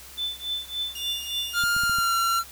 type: tone with tremolo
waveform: sine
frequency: 3520 Hz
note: A7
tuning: in tune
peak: -24 dBFS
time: 0.17-1.64 s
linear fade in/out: 20 ms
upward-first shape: triangle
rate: 3.5 Hz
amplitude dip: 100%
type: tone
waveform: sawtooth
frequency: 2833 Hz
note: F7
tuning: 24 cents sharp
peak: -30 dBFS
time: 0.95-2.39 s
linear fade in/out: 5 ms
type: tone with pitch glide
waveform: square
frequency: 1403 to 1361.5 Hz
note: F6 to F6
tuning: +8 to -44 cents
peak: -22 dBFS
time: 1.53-2.44 s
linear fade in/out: 50 ms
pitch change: -52 cents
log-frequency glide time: 1.81-2.17 s
type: clicks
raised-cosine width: 5 ms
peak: -26 dBFS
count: 5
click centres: 1.638 / 1.765 / 1.836 / 1.896 / 1.986 s
effects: added 65 Hz sine -51 dBFS peak until 2.51 s + white hiss -45 dBFS RMS until 2.51 s